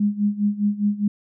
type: tone with tremolo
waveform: sine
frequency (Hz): 206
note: G#3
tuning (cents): -14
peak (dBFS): -15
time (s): 0-1.08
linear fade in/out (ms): 5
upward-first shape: sine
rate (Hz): 4.9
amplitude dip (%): 85
effects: none